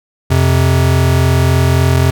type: tone pair together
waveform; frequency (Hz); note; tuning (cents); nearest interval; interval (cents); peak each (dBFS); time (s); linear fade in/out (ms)
square; 87.3 / 130.8; F2 / C3; 0 / 0; perfect fifth; 700; -12; 0.3-2.11; 10
effects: none